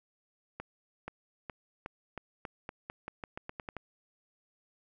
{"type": "accelerating click train", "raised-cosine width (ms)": 0.5, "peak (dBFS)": -24, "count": 15, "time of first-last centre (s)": [0.6, 3.767], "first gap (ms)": 480, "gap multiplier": 0.87, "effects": []}